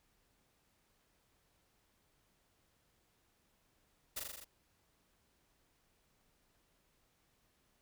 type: noise with echo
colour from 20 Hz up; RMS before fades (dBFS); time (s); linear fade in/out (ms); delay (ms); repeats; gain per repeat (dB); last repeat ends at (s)
white; -40; 4.16-4.2; 10; 41; 6; -2; 4.446
effects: pink hiss -75 dBFS RMS until 7.81 s